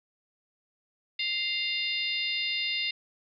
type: harmonic tone with a mistuned harmonic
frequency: 698.5 Hz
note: F5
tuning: in tune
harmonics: 3 / 4 / 5 / 6 / 7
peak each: -33 / -32 / -33 / -38 / -38 dBFS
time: 1.19-2.91 s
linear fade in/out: 5 ms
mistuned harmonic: 5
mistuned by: +63 cents
effects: none